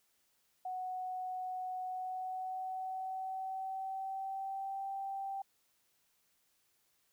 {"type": "tone with pitch glide", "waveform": "sine", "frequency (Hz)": [740, 781.7], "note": ["F#5", "G5"], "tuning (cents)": [0, -5], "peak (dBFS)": -37, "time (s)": [0.65, 5.42], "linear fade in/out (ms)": 5, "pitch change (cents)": 95, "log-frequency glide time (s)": [1.85, 4.87], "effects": ["white hiss -75 dBFS RMS until 7.12 s"]}